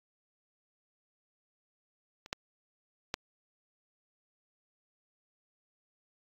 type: clicks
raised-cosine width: 0.2 ms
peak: -30 / -15 / -14 dBFS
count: 3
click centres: 2.261 / 2.329 / 3.141 s
effects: AAC 64 kbps